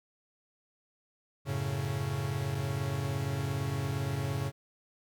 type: chord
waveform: 45% pulse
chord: F# minor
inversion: none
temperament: equal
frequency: 92.5 / 110 / 138.59 Hz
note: F#2 / A2 / C#3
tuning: 0 / 0 / 0 cents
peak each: -38 / -36 / -33 dBFS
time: 1.45-4.52 s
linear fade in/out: 50 ms
effects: none